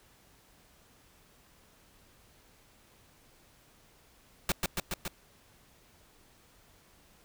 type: noise with echo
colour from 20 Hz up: pink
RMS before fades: -28 dBFS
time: 4.49-4.52 s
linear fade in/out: 2 ms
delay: 140 ms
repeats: 4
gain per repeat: -2 dB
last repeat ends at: 5.08 s
effects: pink hiss -62 dBFS RMS until 7.24 s